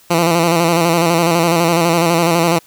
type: tone with vibrato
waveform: 10% pulse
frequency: 168.7 Hz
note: E3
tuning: 40 cents sharp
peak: -3 dBFS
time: 0.1-2.59 s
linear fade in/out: 10 ms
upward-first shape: square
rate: 12 Hz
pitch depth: 47 cents each way
effects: white hiss -48 dBFS RMS until 2.66 s